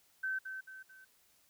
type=tone with echo; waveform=sine; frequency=1539 Hz; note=G6; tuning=32 cents flat; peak=-33 dBFS; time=0.23-0.39 s; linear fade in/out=10 ms; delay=220 ms; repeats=3; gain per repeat=-7 dB; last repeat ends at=1.05 s; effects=white hiss -69 dBFS RMS until 1.49 s